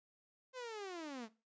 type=linear sweep; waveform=sawtooth; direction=down; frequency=523.3 to 209.3 Hz; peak=-40 dBFS; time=0.53-1.29 s; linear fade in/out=50 ms; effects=noise-tail reverb RT60 0.3 s tail -18 dB re dry + resampled to 16000 Hz